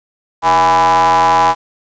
square ring-modulated tone, 86.3 Hz, F2, 20 cents flat, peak -6 dBFS, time 0.42-1.55 s, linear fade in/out 50 ms, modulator 909 Hz, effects resampled to 16000 Hz + 7-bit

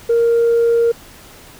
sine tone, 466.2 Hz, A#4, in tune, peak -9 dBFS, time 0.09-0.92 s, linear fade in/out 10 ms, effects tanh soft clip ceiling -8 dBFS + pink hiss -41 dBFS RMS until 1.59 s

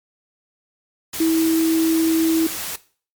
sine tone in noise, 324.4 Hz, E4, 28 cents flat, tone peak -14 dBFS, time 1.2-2.47 s, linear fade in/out 5 ms, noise white, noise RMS -28 dBFS, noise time 1.13-2.76 s, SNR +11 dB, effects noise-tail reverb RT60 0.4 s tail -17 dB re dry + MP3 96 kbps

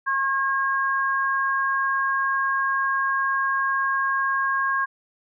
sine tone pair together, 1083 / 1625.1 Hz, C#6 / G#6, -41 / -38 cents, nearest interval perfect fifth, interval 703 cents, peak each -23 dBFS, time 0.06-4.86 s, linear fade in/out 20 ms, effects none

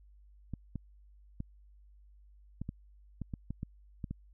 clicks, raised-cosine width 5 ms, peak -25 dBFS, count 11, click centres 0.537 / 0.757 / 1.404 / 2.616 / 2.691 / 3.217 / 3.338 / 3.506 / 3.631 / 4.042 / 4.11 s, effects added 50 Hz sine -56 dBFS peak until 4.33 s

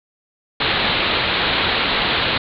white low-pass noise, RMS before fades -19 dBFS, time 0.6-2.38 s, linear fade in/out 5 ms, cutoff 4200 Hz, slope 96 dB/octave, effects none

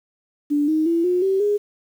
sine tone with pitch steps, 291.9 / 312.9 / 335.3 / 359.4 / 385.2 / 412.8 Hz, D4 / D#4 / E4 / F4 / G4 / G#4, -10 / +10 / +30 / +50 / -30 / -10 cents, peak -16 dBFS, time 0.5-1.58 s, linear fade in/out 20 ms, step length 180 ms, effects 8-bit

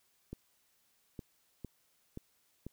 clicks, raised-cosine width 3 ms, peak -29 dBFS, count 5, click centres 0.33 / 1.192 / 1.647 / 2.174 / 2.666 s, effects white hiss -73 dBFS RMS until 2.72 s

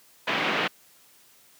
white band-pass noise, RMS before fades -26 dBFS, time 0.27-0.68 s, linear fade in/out 10 ms, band 160 to 2900 Hz, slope 24 dB/octave, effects white hiss -57 dBFS RMS until 1.59 s + high-pass 100 Hz 12 dB/octave

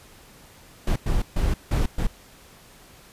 brown noise bursts at uneven times, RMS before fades -21 dBFS, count 5, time 0.87-0.96 / 1.06-1.22 / 1.36-1.54 / 1.71-1.86 / 1.98-2.07 s, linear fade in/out 5 ms, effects pink hiss -50 dBFS RMS until 3.12 s + resampled to 32000 Hz

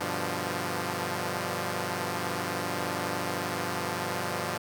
5% pulse chord, G dominant seventh, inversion none, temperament equal, 98 / 123.47 / 146.83 / 174.61 Hz, G2 / B2 / D3 / F3, 0 / 0 / 0 / 0 cents, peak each -24 / -25 / -27 / -22 dBFS, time 0-4.58 s, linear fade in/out 10 ms, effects none

